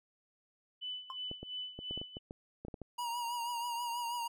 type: tone with tremolo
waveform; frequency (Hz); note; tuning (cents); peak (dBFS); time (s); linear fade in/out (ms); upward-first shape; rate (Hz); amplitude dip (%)
sine; 2997; F#7; +22; -37; 0.81-2.19; 20; sine; 2.9; 80
type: tone with exponential decay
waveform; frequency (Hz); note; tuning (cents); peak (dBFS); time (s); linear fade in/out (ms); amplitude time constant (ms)
triangle; 1053; C6; +11; -34; 1.1-1.17; 1; 15
type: clicks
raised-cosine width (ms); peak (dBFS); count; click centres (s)
2; -30; 12; 1.314 / 1.43 / 1.79 / 1.91 / 1.976 / 2.015 / 2.169 / 2.309 / 2.65 / 2.683 / 2.742 / 2.817
type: tone with vibrato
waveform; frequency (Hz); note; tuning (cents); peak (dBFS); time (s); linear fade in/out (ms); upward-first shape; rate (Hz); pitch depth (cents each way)
square; 950; A#5; +33; -36; 2.98-4.28; 10; triangle; 6.2; 51
effects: none